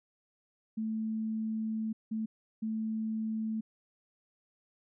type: tone bursts at uneven times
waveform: sine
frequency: 220 Hz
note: A3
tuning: in tune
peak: -31 dBFS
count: 3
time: 0.77-1.93 / 2.11-2.26 / 2.62-3.61 s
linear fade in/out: 10 ms
effects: none